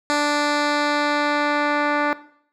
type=tone with low-pass filter sweep; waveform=10% pulse; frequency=293.4 Hz; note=D4; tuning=2 cents flat; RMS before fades=-20 dBFS; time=0.1-2.13 s; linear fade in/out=0 ms; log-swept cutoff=6900 to 2100 Hz; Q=1; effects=noise-tail reverb RT60 0.6 s tail -17 dB re dry